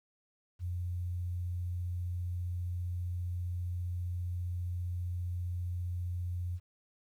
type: tone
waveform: sine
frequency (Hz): 88.5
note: F2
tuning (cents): +23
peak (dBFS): -33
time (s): 0.59-6.6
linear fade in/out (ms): 50
effects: 11-bit